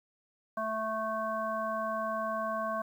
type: harmonic tone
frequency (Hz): 220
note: A3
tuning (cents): 0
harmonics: 1 / 3 / 5 / 7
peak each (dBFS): -41 / -34 / -34 / -41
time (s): 0.57-2.82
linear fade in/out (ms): 5
effects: 10-bit